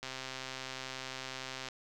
click train, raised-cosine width 0.2 ms, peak -23 dBFS, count 218, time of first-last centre 0.03-1.686 s, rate 131 Hz, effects none

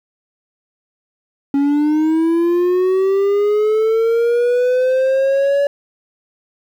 triangle linear sweep, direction up, 277.2 to 570 Hz, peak -10 dBFS, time 1.54-5.67 s, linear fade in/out 2 ms, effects 8-bit

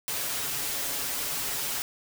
white noise with comb filter, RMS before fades -31 dBFS, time 0.08-1.82 s, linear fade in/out 0 ms, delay 7.1 ms, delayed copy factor +0.75, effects none

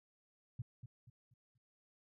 sine tone with echo, 121.2 Hz, B2, 32 cents flat, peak -38 dBFS, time 0.59-0.62 s, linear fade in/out 5 ms, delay 240 ms, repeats 4, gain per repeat -9 dB, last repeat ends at 1.58 s, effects none

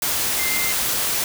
sine tone in noise, 2089 Hz, C7, 3 cents flat, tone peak -25 dBFS, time 0.39-0.72 s, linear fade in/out 2 ms, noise white, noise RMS -22 dBFS, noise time 0.02-1.24 s, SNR -6 dB, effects none

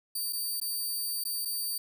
10% pulse tone with dropouts, 4627 Hz, D8, 27 cents flat, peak -24 dBFS, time 0.15-1.78 s, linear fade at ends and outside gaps 5 ms, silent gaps 0.326-0.33 / 0.601-0.614 / 1.239-1.251 / 1.451-1.455 s, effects none

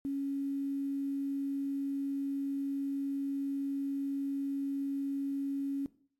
sine tone with quantisation, 277.2 Hz, C#4, in tune, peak -31 dBFS, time 0.05-5.86 s, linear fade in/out 0 ms, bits 10, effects noise-tail reverb RT60 0.5 s tail -17 dB re dry + MP3 64 kbps

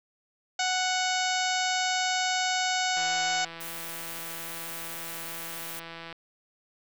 harmonic tone, 740 Hz, F#5, in tune, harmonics 1 / 2 / 3 / 4 / 5 / 6 / 7 / 8 / 9 / 10, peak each -29 / -32 / -34 / -35 / -36 / -37 / -37 / -38 / -39 / -39 dBFS, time 0.59-3.45 s, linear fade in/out 5 ms
click train, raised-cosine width 0.3 ms, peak -25 dBFS, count 525, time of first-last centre 2.97-6.127 s, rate 166 Hz
blue noise, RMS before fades -39 dBFS, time 3.6-5.8 s, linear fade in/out 10 ms
effects none

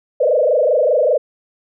sine tone with frequency modulation, 554.4 Hz, C#5, in tune, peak -11 dBFS, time 0.2-1.18 s, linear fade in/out 10 ms, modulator 25.1 Hz, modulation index 3, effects none

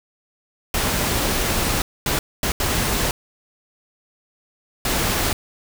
pink noise bursts at uneven times, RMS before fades -21 dBFS, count 5, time 0.74-1.82 / 2.06-2.19 / 2.43-2.52 / 2.6-3.11 / 4.85-5.33 s, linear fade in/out 2 ms, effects none

